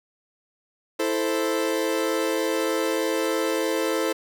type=chord; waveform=40% pulse; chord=A minor; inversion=second; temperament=equal; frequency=329.6 / 440 / 523.3 Hz; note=E4 / A4 / C5; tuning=0 / 0 / 0 cents; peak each=-26 / -26 / -26 dBFS; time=0.99-4.13 s; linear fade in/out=10 ms; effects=none